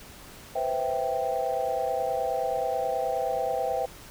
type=chord; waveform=sine; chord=C major seventh; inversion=third; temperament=equal; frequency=493.9 / 523.3 / 659.3 / 784 Hz; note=B4 / C5 / E5 / G5; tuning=0 / 0 / 0 / 0 cents; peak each=-32 / -31 / -30 / -29 dBFS; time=0.55-3.86 s; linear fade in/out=10 ms; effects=tanh soft clip ceiling -15 dBFS + pink hiss -47 dBFS RMS until 4.1 s